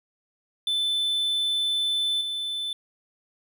triangle tone with level steps, 3520 Hz, A7, in tune, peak -21 / -26 dBFS, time 0.67-2.73 s, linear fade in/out 2 ms, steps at 2.21 s, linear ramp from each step 2 ms, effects none

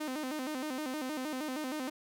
sawtooth tone with vibrato, 281 Hz, C#4, 24 cents sharp, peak -31 dBFS, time 0-1.9 s, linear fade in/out 10 ms, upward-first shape square, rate 6.4 Hz, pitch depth 150 cents each way, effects none

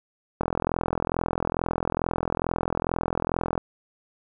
click train, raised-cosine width 1 ms, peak -10 dBFS, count 135, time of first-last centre 0.41-3.578 s, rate 42.3 Hz, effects none

